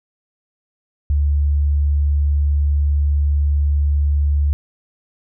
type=tone; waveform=sine; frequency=72.4 Hz; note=D2; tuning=24 cents flat; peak=-13 dBFS; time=1.1-4.53 s; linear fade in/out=0 ms; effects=none